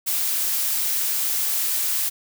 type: noise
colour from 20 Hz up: blue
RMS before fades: -23 dBFS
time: 0.06-2.1 s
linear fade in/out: 20 ms
effects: none